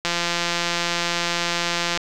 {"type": "click train", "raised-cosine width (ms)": 0.2, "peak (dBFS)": -5, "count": 332, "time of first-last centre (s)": [0.05, 1.974], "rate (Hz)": 172, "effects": []}